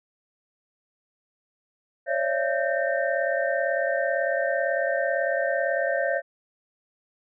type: tone cluster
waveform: sine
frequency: 544 / 582 / 672 / 1561 / 1821 Hz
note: C#5 / D5 / E5 / G6 / A#6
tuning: -33 / -16 / +33 / -8 / -41 cents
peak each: -27 / -29 / -27 / -31 / -31 dBFS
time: 2.06-6.22 s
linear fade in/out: 50 ms
effects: none